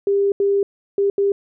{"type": "tone bursts at uneven times", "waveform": "sine", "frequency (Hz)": 399.1, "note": "G4", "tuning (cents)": 31, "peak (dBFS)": -14, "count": 4, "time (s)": [[0.07, 0.32], [0.4, 0.63], [0.98, 1.1], [1.18, 1.32]], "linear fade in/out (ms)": 2, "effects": []}